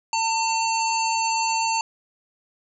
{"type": "harmonic tone", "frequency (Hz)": 901, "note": "A5", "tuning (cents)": 41, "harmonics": [1, 3, 5, 7, 8], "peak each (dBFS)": [-22, -28, -30, -35, -31], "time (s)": [0.13, 1.81], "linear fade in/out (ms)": 2, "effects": []}